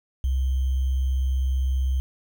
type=tone with sample-and-hold; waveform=sine; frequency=65.41 Hz; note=C2; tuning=in tune; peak=-20 dBFS; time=0.24-2 s; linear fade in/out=0 ms; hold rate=3150 Hz; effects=none